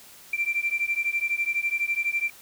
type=beating tone pair; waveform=sine; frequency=2349 / 2361 Hz; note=D7 / D7; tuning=0 / +9 cents; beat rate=12 Hz; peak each=-26 dBFS; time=0.33-2.3 s; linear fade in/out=5 ms; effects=tanh soft clip ceiling -16 dBFS + white hiss -49 dBFS RMS until 2.41 s